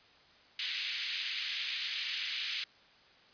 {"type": "band-pass noise", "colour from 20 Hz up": "white", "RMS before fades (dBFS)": -37, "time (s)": [0.59, 2.64], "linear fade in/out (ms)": 2, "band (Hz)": [2100, 4200], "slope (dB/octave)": 24, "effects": ["white hiss -61 dBFS RMS until 3.33 s", "resampled to 11025 Hz"]}